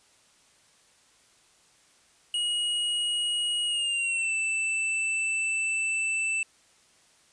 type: tone with pitch glide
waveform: square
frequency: 2892 to 2652 Hz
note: F#7 to E7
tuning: -40 to +10 cents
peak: -26 dBFS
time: 2.34-6.43 s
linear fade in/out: 2 ms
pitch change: -150 cents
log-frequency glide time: 3.66-4.34 s
effects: white hiss -61 dBFS RMS until 7.32 s + resampled to 22050 Hz